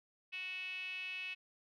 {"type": "tone with band-pass filter", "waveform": "5% pulse", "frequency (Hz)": 370, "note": "F#4", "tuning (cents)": 0, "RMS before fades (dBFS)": -43, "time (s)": [0.32, 1.35], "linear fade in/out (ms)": 20, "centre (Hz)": 2600, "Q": 9.1, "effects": []}